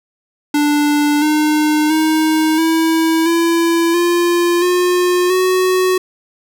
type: tone with pitch steps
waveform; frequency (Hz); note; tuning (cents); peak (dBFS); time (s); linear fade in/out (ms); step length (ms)
square; 294.1 / 303.9 / 314.1 / 324.6 / 335.5 / 346.7 / 358.3 / 370.3; D4 / D#4 / D#4 / E4 / E4 / F4 / F4 / F#4; +3 / -41 / +16 / -27 / +31 / -13 / +44 / +1; -12; 0.54-5.98; 5; 680
effects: none